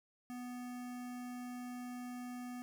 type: tone with notch filter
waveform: square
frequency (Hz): 246.9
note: B3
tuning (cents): 0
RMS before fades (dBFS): -45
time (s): 0.3-2.62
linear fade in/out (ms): 0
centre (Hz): 3800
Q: 1.7
effects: 13-bit